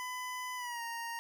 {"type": "tone with pitch glide", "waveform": "25% pulse", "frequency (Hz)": [1003, 930.4], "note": ["B5", "A#5"], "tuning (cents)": [26, -4], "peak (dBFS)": -34, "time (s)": [0, 1.19], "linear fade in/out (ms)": 0, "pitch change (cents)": -130, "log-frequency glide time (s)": [0.56, 0.82], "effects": []}